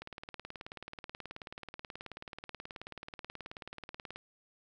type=click train; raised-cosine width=0.3 ms; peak=-27 dBFS; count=78; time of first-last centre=0.02-4.16 s; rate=18.6 Hz; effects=none